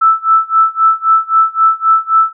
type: tone with tremolo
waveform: sine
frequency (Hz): 1318.5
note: E6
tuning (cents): 0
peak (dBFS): -4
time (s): 0.01-2.33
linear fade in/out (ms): 10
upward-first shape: sine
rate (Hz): 3.8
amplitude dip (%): 95
effects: none